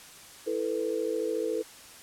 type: chord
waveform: sine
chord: E suspended fourth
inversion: none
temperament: equal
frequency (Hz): 329.6 / 440 / 493.9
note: E4 / A4 / B4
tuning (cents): 0 / 0 / 0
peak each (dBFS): -34 / -30 / -32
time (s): 0.46-1.63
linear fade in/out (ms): 20
effects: white hiss -49 dBFS RMS until 2.02 s + low-pass 11000 Hz 12 dB/octave